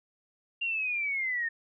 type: linear sweep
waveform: sine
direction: down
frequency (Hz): 2794 to 1811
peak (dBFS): -28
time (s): 0.61-1.49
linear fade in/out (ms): 10
effects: none